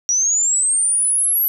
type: linear sweep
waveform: sine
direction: up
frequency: 5720 to 11840 Hz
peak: -14 dBFS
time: 0.09-1.48 s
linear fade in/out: 0 ms
effects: none